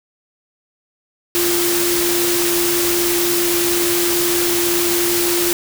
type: tone in noise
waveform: sine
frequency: 347.6 Hz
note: F4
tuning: 8 cents flat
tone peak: -18 dBFS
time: 1.35-5.53 s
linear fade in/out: 0 ms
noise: white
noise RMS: -19 dBFS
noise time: 1.35-5.53 s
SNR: -2 dB
effects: none